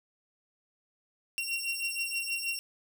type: beating tone pair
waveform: sawtooth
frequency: 2742 / 2748.3 Hz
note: F7 / F7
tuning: -32 / -28 cents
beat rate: 6.3 Hz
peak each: -31 dBFS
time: 1.38-2.59 s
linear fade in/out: 0 ms
effects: none